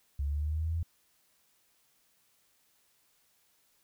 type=linear sweep; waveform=sine; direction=up; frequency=69.3 to 84.5 Hz; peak=-29 dBFS; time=0.19-0.83 s; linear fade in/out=5 ms; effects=white hiss -70 dBFS RMS until 3.83 s